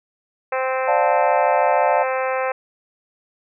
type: harmonic tone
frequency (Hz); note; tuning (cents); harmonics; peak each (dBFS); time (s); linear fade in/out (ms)
260.7; C4; -6; 2 / 3 / 4 / 5 / 6 / 7 / 8 / 9 / 10; -22 / -26 / -28 / -30 / -32 / -33 / -34 / -35 / -36; 0.52-2.52; 5
type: chord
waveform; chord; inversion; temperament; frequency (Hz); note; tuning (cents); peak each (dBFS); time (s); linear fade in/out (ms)
sine; D minor; none; equal with one note detuned; 587.3 / 708.2 / 880; D5 / F5 / A5; 0 / +24 / 0; -20; 0.87-2.04; 20
effects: none